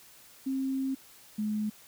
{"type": "tone pair in turn", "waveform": "sine", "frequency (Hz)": [266.9, 212.4], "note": ["C4", "G#3"], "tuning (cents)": [35, 39], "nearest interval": "major third", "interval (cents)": 396, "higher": "first", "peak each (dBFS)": -28, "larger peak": "neither", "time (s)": [[0.46, 0.95], [1.38, 1.7]], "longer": "first", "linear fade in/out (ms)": 10, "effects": ["white hiss -55 dBFS RMS until 1.87 s"]}